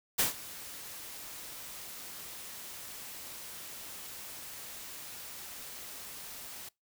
white noise with ADSR envelope, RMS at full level -26 dBFS, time 0.18-6.69 s, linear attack 17 ms, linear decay 130 ms, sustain -19 dB, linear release 7 ms, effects noise-tail reverb RT60 0.2 s tail -24 dB re dry

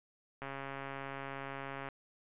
click train, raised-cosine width 0.5 ms, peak -27 dBFS, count 202, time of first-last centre 0.42-1.887 s, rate 137 Hz, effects resampled to 8000 Hz

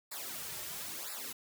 white noise with flanger, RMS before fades -42 dBFS, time 0.11-1.33 s, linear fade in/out 10 ms, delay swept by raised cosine 0.32 to 4.12 ms, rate 1 Hz, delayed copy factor -1, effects none

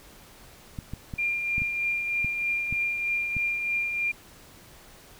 clicks, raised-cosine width 5 ms, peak -21 dBFS, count 8, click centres 0.788 / 0.936 / 1.138 / 1.581 / 1.619 / 2.246 / 2.726 / 3.367 s
sine tone with tremolo, 2396 Hz, D7, 34 cents sharp, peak -23 dBFS, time 1.18-4.12 s, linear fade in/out 10 ms, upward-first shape triangle, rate 3.2 Hz, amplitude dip 45%
effects pink hiss -51 dBFS RMS until 5.19 s

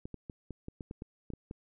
clicks, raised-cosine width 3 ms, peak -28 dBFS, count 11, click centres 0.055 / 0.143 / 0.298 / 0.507 / 0.684 / 0.808 / 0.911 / 1.021 / 1.303 / 1.336 / 1.511 s, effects none

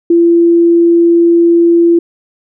sine tone, 339.7 Hz, F4, 48 cents flat, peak -4 dBFS, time 0.1-1.99 s, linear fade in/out 5 ms, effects none

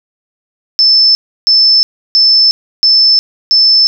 sine tone bursts, 5274 Hz, E8, in tune, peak -4 dBFS, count 5, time 0.79-3.87 s, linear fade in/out 0 ms, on 360 ms, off 320 ms, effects none

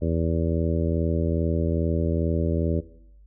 harmonic tone, 82.41 Hz, E2, in tune, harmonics 1 / 2 / 3 / 4 / 5 / 6 / 7, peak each -25 / -28 / -30 / -31 / -32 / -33 / -33 dBFS, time 0.01-2.81 s, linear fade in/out 20 ms, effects noise-tail reverb RT60 0.7 s tail -17 dB re dry + added 50 Hz sine -48 dBFS peak until 3.26 s

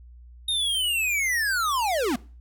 square linear sweep, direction down, 3729 to 213.4 Hz, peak -23 dBFS, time 0.48-2.16 s, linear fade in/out 5 ms, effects noise-tail reverb RT60 0.4 s tail -22 dB re dry + added 60 Hz sine -44 dBFS peak until 2.4 s

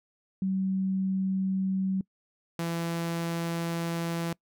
sine / sawtooth tone pair in turn, 190.5 / 167.98 Hz, G3 / E3, -49 / +33 cents, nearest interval major second, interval 218 cents, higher first, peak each -25 dBFS, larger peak neither, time 0.42-2.01 / 2.59-4.33 s, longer second, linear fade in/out 2 ms, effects noise-tail reverb RT60 0.1 s tail -24 dB re dry

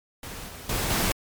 pink noise with level steps, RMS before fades -38 / -41 / -27 / -24 dBFS, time 0.23-1.12 s, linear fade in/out 2 ms, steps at 0.48 / 0.69 / 0.9 s, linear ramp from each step 5 ms, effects MP3 96 kbps

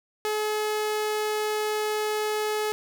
sawtooth tone, 426.1 Hz, G#4, 44 cents sharp, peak -21 dBFS, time 0.25-2.72 s, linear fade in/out 0 ms, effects none

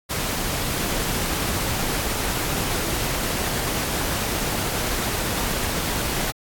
pink noise, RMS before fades -25 dBFS, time 0.09-6.32 s, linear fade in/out 20 ms, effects AAC 64 kbps

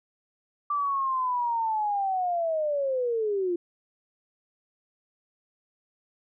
sine linear sweep, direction down, 1174.7 to 340 Hz, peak -24 dBFS, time 0.7-3.56 s, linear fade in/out 5 ms, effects none

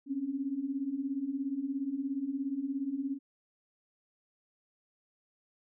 sine beating tone pair, 261.6 / 278.6 Hz, C4 / C#4, 0 / +9 cents, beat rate 17 Hz, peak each -37 / -33 dBFS, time 0.06-3.19 s, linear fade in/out 50 ms, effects none

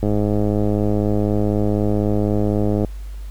click train, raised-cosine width 2 ms, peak -7 dBFS, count 294, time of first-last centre 0.03-2.847 s, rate 104 Hz, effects added 50 Hz sine -28 dBFS peak until 3.3 s + pink hiss -50 dBFS RMS until 3.3 s

